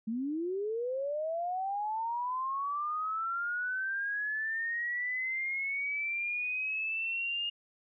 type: linear sweep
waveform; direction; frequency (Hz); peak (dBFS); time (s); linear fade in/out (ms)
sine; up; 213.3 to 2843; -31; 0.07-7.5; 10
effects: none